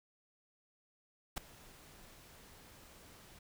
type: noise with ADSR envelope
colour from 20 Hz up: pink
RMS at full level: -36 dBFS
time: 1.36-3.39 s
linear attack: 16 ms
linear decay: 6 ms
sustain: -22 dB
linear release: 6 ms
effects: none